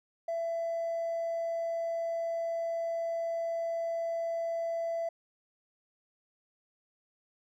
triangle tone with hard clipping, 668 Hz, E5, 23 cents sharp, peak -30 dBFS, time 0.28-5.09 s, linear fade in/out 5 ms, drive 2 dB, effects none

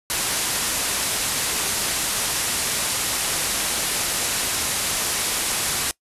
white low-pass noise, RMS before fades -24 dBFS, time 0.1-5.91 s, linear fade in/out 0 ms, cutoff 12000 Hz, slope 48 dB/octave, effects noise-tail reverb RT60 0.1 s tail -22 dB re dry + resampled to 32000 Hz

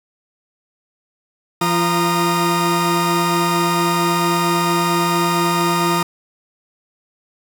40% pulse tone cluster, 170.3 / 345 / 931 / 1228 Hz, F3 / F4 / A#5 / D#6, -43 / -21 / -2 / -23 cents, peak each -20 dBFS, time 1.61-6.03 s, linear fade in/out 5 ms, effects none

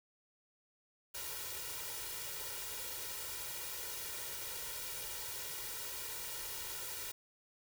white noise with comb filter, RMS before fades -43 dBFS, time 1.14-7.12 s, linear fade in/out 10 ms, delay 2.1 ms, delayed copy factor +0.9, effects none

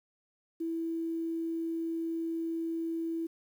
sine tone with quantisation, 329.6 Hz, E4, in tune, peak -31 dBFS, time 0.6-3.27 s, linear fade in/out 10 ms, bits 10, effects none

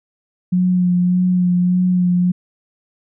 sine tone with vibrato, 180 Hz, F#3, 47 cents flat, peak -12 dBFS, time 0.52-2.32 s, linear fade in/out 10 ms, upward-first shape sine, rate 1.7 Hz, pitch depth 21 cents each way, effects none

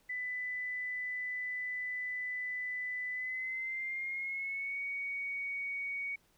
sine tone with pitch glide, 1996 to 2240 Hz, B6 to C#7, +18 to +18 cents, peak -35 dBFS, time 0.09-6.16 s, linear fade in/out 10 ms, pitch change +200 cents, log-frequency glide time 3.12-4.8 s, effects pink hiss -70 dBFS RMS until 6.37 s

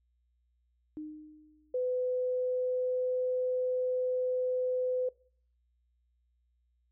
sine tone with exponential decay, 306.1 Hz, D#4, 28 cents flat, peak -36 dBFS, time 0.97-1.94 s, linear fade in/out 0 ms, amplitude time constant 210 ms
sine tone with pitch glide, 503 to 505.9 Hz, B4 to B4, +32 to +42 cents, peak -28 dBFS, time 1.74-5.09 s, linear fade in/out 5 ms, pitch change +10 cents, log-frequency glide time 1.95-3.21 s
effects noise-tail reverb RT60 0.5 s tail -22 dB re dry + added 60 Hz sine -70 dBFS peak until 6.91 s

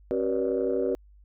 sine tone cluster, 270 / 380.3 / 482.6 / 561 / 593 Hz, C#4 / F#4 / B4 / C#5 / D5, -45 / +48 / -40 / +21 / +17 cents, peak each -31 / -27 / -27 / -36 / -33 dBFS, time 0.11-0.95 s, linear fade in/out 0 ms, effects tanh soft clip ceiling -15 dBFS + added 50 Hz sine -51 dBFS peak until 1.24 s

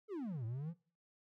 triangle exponential two-way sweep, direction down then up, 452.7 to 108.1 to 178.9 Hz, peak -37 dBFS, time 0.08-0.74 s, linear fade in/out 50 ms, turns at 0.45 s, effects noise-tail reverb RT60 0.4 s tail -19 dB re dry

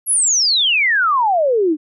sine exponential sweep, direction down, 11560 to 290 Hz, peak -12 dBFS, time 0.06-1.77 s, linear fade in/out 50 ms, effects none

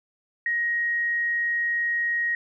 sine tone, 1883 Hz, A#6, 17 cents sharp, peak -22 dBFS, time 0.46-2.35 s, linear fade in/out 2 ms, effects none

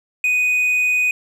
triangle tone, 2489 Hz, D#7, in tune, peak -13 dBFS, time 0.24-1.11 s, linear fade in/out 2 ms, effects none

